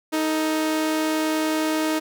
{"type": "tone pair together", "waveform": "sawtooth", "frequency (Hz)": [313.1, 444.6], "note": ["D#4", "A4"], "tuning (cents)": [11, 18], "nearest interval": "tritone", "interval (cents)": 607, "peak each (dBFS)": [-17, -29], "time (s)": [0.12, 2], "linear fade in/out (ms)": 20, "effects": []}